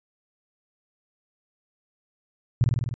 sine tone with echo, 120.6 Hz, B2, 41 cents flat, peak -15 dBFS, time 2.61-2.64 s, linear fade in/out 0 ms, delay 50 ms, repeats 6, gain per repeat -2 dB, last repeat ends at 2.94 s, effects resampled to 16000 Hz

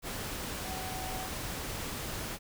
sine tone in noise, 750 Hz, F#5, 23 cents sharp, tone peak -41 dBFS, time 0.63-1.3 s, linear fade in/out 50 ms, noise pink, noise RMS -38 dBFS, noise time 0.02-2.39 s, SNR -6 dB, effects none

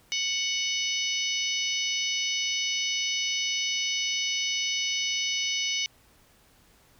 harmonic tone with a mistuned harmonic, 740 Hz, F#5, in tune, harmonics 3 / 4 / 5 / 6 / 7 / 8, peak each -32 / -30 / -36 / -38 / -35 / -33 dBFS, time 0.12-5.86 s, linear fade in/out 0 ms, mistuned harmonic 8, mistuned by +18 cents, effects pink hiss -60 dBFS RMS until 6.99 s

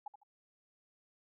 sine tone with echo, 830.6 Hz, G#5, in tune, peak -39 dBFS, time 0.06-0.08 s, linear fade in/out 5 ms, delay 77 ms, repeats 2, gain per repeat -11 dB, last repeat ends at 0.234 s, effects none

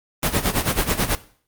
pink noise with tremolo, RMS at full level -18 dBFS, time 0.23-1.15 s, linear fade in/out 0 ms, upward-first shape sine, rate 9.2 Hz, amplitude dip 80%, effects noise-tail reverb RT60 0.5 s tail -17 dB re dry + Opus 32 kbps

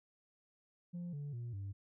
sine tone with pitch steps, 174.61 / 144.31 / 119.26 / 98.56 Hz, F3 / D3 / A#2 / G2, 0 / -30 / +40 / +10 cents, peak -38 dBFS, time 0.93-1.73 s, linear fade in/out 20 ms, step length 200 ms, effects tanh soft clip ceiling -39 dBFS

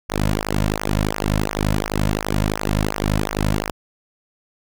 sawtooth tone with flanger, 51.7 Hz, G#1, 7 cents flat, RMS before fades -21 dBFS, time 0.09-3.71 s, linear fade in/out 5 ms, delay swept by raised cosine 0.24 to 2.64 ms, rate 2.8 Hz, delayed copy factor -0.95, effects none

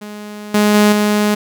sawtooth tone with level steps, 208.9 Hz, G#3, 10 cents sharp, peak -24 / -6 / -4 / -8 dBFS, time 0.01-1.35 s, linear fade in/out 10 ms, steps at 0.54 / 0.74 / 0.92 s, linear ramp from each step 5 ms, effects none

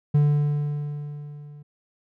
triangle tone with level ramp, 146.83 Hz, D3, in tune, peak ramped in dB -12 to -39 dBFS, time 0.14-1.63 s, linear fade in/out 10 ms, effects none

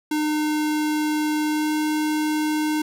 square tone with pitch glide, 304.1 to 305.9 Hz, D#4 to D#4, -40 to -29 cents, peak -21 dBFS, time 0.11-2.82 s, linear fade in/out 5 ms, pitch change +11 cents, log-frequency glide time 1.45-1.73 s, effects none

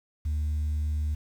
sine tone, 75.7 Hz, D#2, 47 cents flat, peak -23 dBFS, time 0.25-1.15 s, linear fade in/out 10 ms, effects tanh soft clip ceiling -24 dBFS + 9-bit

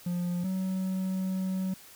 triangle tone pair in turn, 176.2 / 188.03 Hz, F3 / F#3, +16 / +28 cents, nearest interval minor second, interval 112 cents, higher second, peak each -26 dBFS, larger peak neither, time 0.06-0.44 / 0.44-1.74 s, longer second, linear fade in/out 5 ms, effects white hiss -52 dBFS RMS until 1.95 s

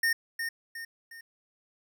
square tone with echo, 1832 Hz, A#6, 31 cents flat, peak -24 dBFS, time 0.03-0.13 s, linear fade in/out 5 ms, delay 360 ms, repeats 3, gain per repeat -7 dB, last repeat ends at 1.21 s, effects 11-bit

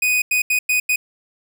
45% pulse tone bursts at uneven times, 2489 Hz, D#7, in tune, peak -15 dBFS, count 5, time 0.02-0.22 / 0.31-0.42 / 0.5-0.59 / 0.69-0.8 / 0.89-0.96 s, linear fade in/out 5 ms, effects none

